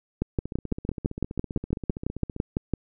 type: two click trains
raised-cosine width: 3 ms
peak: -20 / -11 dBFS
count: 31 / 16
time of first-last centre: 0.39-2.364 / 0.22-2.737 s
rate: 15.2 / 5.96 Hz
effects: none